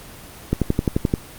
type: click train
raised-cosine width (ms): 3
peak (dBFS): -4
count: 8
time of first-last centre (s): 0.53-1.139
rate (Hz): 11.5
effects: pink hiss -40 dBFS RMS until 1.38 s + Opus 24 kbps